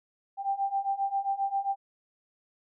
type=beating tone pair; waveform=sine; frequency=784 / 791.5 Hz; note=G5 / G5; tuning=0 / +17 cents; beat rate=7.5 Hz; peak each=-31 / -29 dBFS; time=0.37-1.76 s; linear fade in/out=50 ms; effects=none